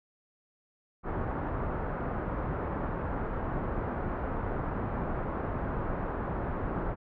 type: low-pass noise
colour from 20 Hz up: pink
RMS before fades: -33 dBFS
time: 1.03-6.96 s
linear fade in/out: 50 ms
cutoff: 1400 Hz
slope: 24 dB/octave
effects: none